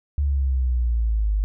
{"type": "exponential sweep", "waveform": "sine", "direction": "down", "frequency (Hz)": [72.7, 49.74], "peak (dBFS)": -18, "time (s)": [0.18, 1.44], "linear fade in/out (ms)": 0, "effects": []}